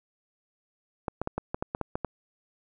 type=clicks; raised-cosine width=1 ms; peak=-15 dBFS; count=10; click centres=1.082 / 1.216 / 1.274 / 1.38 / 1.545 / 1.625 / 1.749 / 1.813 / 1.955 / 2.047 s; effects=none